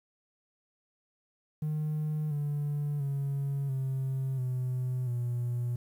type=tone with pitch steps; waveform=triangle; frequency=152.8 / 145.9 / 139.31 / 133.02 / 127.01 / 121.28 Hz; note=D#3 / D3 / C#3 / C3 / B2 / B2; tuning=-31 / -11 / +9 / +29 / +49 / -31 cents; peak=-26 dBFS; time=1.62-5.76 s; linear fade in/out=5 ms; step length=690 ms; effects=tanh soft clip ceiling -24 dBFS + 10-bit